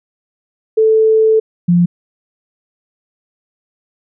sine tone pair in turn, 439.7 / 174.5 Hz, A4 / F3, -1 / -1 cents, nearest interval octave + major third, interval 1600 cents, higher first, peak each -7 dBFS, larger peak neither, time 0.77-1.4 / 1.68-1.86 s, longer first, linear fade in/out 10 ms, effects none

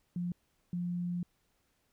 sine tone bursts at uneven times, 175.8 Hz, F3, 12 cents sharp, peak -32 dBFS, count 2, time 0.16-0.32 / 0.73-1.23 s, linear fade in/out 2 ms, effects pink hiss -75 dBFS RMS until 1.92 s

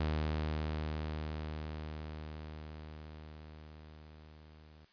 sawtooth tone with level ramp, 77.1 Hz, D#2, 15 cents flat, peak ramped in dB -27 to -52 dBFS, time 0-4.85 s, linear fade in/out 5 ms, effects white hiss -67 dBFS RMS until 4.92 s + resampled to 11025 Hz

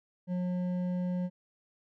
sine tone with hard clipping, 180 Hz, F#3, 47 cents flat, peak -31 dBFS, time 0.27-1.3 s, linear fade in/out 50 ms, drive 7 dB, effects none

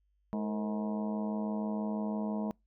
harmonic tone with a mistuned harmonic, 106.1 Hz, G#2, 38 cents sharp, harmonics 2 / 3 / 4 / 5 / 6 / 7 / 8 / 9 / 10, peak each -32 / -44 / -43 / -50 / -42 / -50 / -49 / -46 / -55 dBFS, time 0.33-2.51 s, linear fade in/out 0 ms, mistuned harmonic 4, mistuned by +130 cents, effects noise-tail reverb RT60 0.2 s tail -26 dB re dry + added 50 Hz sine -70 dBFS peak until 2.66 s

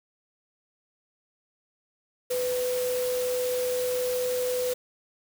sine tone in noise, 499.8 Hz, B4, 21 cents sharp, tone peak -25 dBFS, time 2.3-4.74 s, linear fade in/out 10 ms, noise white, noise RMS -36 dBFS, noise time 2.3-4.74 s, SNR +8 dB, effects none

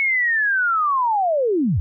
sine linear sweep, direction down, 2215 to 67.8 Hz, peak -16 dBFS, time 0-1.8 s, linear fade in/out 0 ms, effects none

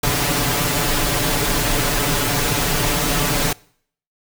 pink noise with comb filter, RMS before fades -19 dBFS, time 0.03-3.53 s, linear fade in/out 5 ms, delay 6.9 ms, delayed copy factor +1, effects noise-tail reverb RT60 0.6 s tail -24 dB re dry

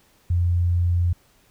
sine tone, 87.31 Hz, F2, in tune, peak -17 dBFS, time 0.3-1.13 s, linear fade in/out 5 ms, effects pink hiss -59 dBFS RMS until 1.5 s

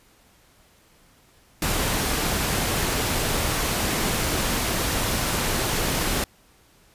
pink noise, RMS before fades -24 dBFS, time 1.62-6.24 s, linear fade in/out 2 ms, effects pink hiss -57 dBFS RMS until 6.94 s + resampled to 32000 Hz

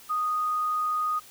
sine tone, 1240 Hz, D#6, 6 cents flat, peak -24 dBFS, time 0.09-1.2 s, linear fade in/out 20 ms, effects white hiss -50 dBFS RMS until 1.3 s

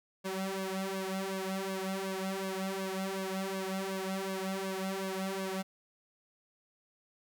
sawtooth tone with flanger, 191.4 Hz, G3, 41 cents flat, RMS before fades -36 dBFS, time 0.24-5.63 s, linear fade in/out 20 ms, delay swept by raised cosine 1.8 to 3.8 ms, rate 2.7 Hz, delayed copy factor +0.95, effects none

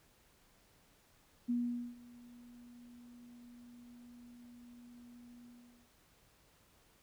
sine tone with ADSR envelope, 241.1 Hz, B3, 41 cents flat, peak -30 dBFS, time 1.48-5.92 s, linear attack 20 ms, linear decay 450 ms, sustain -23 dB, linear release 460 ms, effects pink hiss -68 dBFS RMS until 7.02 s

